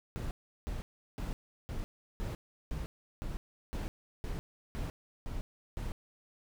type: noise bursts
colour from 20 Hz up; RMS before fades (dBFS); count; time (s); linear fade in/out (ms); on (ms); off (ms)
brown; -37; 12; 0.16-5.92; 0; 150; 360
effects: none